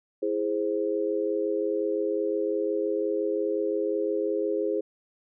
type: chord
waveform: sine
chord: E augmented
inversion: none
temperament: equal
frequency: 329.6 / 415.3 / 523.3 Hz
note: E4 / G#4 / B#4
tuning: 0 / 0 / 0 cents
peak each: -30 / -27 / -30 dBFS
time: 0.22-4.81 s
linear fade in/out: 10 ms
effects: none